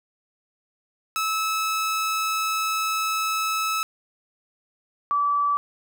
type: tone pair in turn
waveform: sawtooth / sine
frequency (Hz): 1300 / 1154.2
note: E6 / D6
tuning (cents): -24 / -30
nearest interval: major second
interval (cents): 206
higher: first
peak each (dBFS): -19 / -19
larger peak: neither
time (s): 1.16-3.83 / 5.11-5.57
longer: first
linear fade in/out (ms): 0
effects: none